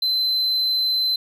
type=tone; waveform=triangle; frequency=4063 Hz; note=B7; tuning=48 cents sharp; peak=-17 dBFS; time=0.02-1.16 s; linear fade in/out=5 ms; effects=none